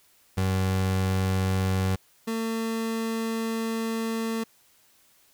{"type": "tone pair in turn", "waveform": "30% pulse", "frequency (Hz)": [94.6, 225], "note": ["F#2", "A3"], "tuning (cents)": [39, 39], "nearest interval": "octave + minor third", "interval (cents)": 1500, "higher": "second", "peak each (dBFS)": [-20, -24], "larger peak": "first", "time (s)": [[0.37, 1.96], [2.27, 4.44]], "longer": "second", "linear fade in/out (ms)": 10, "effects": ["white hiss -61 dBFS RMS until 5.33 s"]}